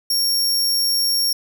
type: tone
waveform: sawtooth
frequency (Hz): 5530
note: F8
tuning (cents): -18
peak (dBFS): -14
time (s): 0.1-1.33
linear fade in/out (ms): 5
effects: none